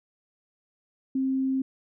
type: tone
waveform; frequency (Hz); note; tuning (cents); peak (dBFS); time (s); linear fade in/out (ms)
sine; 265; C4; +22; -23; 1.15-1.62; 5
effects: none